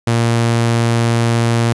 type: tone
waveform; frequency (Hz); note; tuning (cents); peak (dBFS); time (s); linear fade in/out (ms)
sawtooth; 116.54; A#2; 0; -8; 0.07-1.73; 5
effects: resampled to 24000 Hz + 8-bit